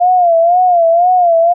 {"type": "tone with vibrato", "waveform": "sine", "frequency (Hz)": 697, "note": "F5", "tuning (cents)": -4, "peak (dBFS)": -6, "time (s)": [0, 1.54], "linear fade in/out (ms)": 20, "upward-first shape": "sine", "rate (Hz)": 2, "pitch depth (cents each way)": 94, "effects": []}